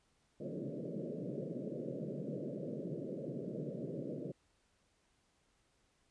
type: band-pass noise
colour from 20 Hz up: pink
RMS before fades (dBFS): -42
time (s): 0.4-4.32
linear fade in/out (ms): 10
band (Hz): 130 to 600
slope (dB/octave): 96
effects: pink hiss -75 dBFS RMS until 6.1 s + resampled to 22050 Hz